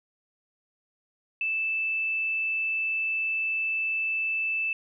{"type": "tone", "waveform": "sine", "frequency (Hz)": 2637, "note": "E7", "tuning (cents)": 0, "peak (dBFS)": -25, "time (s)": [1.41, 4.73], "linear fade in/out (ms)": 2, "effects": []}